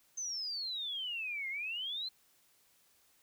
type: exponential two-way sweep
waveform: sine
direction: down then up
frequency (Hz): 6310 to 2085 to 4178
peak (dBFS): -36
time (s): 0.17-2.09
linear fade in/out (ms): 10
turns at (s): 1.49
effects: white hiss -69 dBFS RMS until 3.22 s